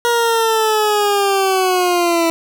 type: linear sweep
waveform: 20% pulse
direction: down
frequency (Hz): 476.6 to 329.6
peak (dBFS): -8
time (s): 0.05-2.3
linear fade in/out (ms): 0
effects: none